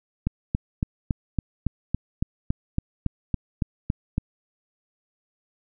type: click train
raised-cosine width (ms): 5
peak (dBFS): -10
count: 15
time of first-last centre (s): 0.27-4.181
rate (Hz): 3.58
effects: none